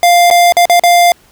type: tone with dropouts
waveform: square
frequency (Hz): 698.5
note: F5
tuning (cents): 0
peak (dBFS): -5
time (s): 0.03-1.12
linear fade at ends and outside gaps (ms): 1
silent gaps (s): 0.302-0.31 / 0.523-0.568 / 0.655-0.697 / 0.796-0.836
effects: pink hiss -47 dBFS RMS until 1.31 s